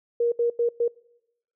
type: tone bursts at uneven times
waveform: sine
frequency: 472.3 Hz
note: A#4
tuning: 23 cents sharp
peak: -19 dBFS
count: 4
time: 0.2-0.32 / 0.39-0.5 / 0.59-0.69 / 0.8-0.88 s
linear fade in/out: 5 ms
effects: noise-tail reverb RT60 0.9 s tail -25 dB re dry